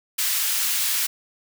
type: high-pass noise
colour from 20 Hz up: white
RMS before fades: -23 dBFS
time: 0.18-1.07 s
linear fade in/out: 10 ms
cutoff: 1600 Hz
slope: 12 dB/octave
effects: none